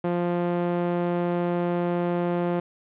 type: tone with band-pass filter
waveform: sawtooth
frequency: 174.61 Hz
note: F3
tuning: in tune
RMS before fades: -25 dBFS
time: 0.04-2.6 s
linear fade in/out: 5 ms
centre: 460 Hz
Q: 0.83
effects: resampled to 8000 Hz + 9-bit